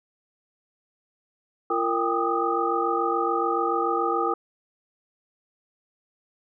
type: tone cluster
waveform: sine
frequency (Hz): 342.7 / 461.9 / 794 / 1213 / 1260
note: F4 / A#4 / G5 / D#6 / D#6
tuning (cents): -33 / -16 / +22 / -44 / +21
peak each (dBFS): -28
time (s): 1.7-4.34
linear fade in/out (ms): 5
effects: none